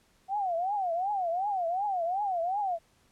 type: tone with vibrato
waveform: sine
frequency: 744 Hz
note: F#5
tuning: 9 cents sharp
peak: -27 dBFS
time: 0.28-2.79 s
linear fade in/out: 50 ms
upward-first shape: triangle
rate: 2.7 Hz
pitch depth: 230 cents each way
effects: pink hiss -66 dBFS RMS until 3.11 s + low-pass 11000 Hz 12 dB/octave